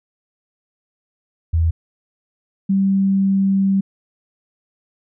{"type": "tone pair in turn", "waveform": "sine", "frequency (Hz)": [82.2, 194.49], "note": ["E2", "G3"], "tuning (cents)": [-4, -13], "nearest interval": "octave + minor third", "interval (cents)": 1491, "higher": "second", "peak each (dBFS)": -13, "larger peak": "neither", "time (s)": [[1.53, 1.71], [2.69, 3.81]], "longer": "second", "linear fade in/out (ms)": 10, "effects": []}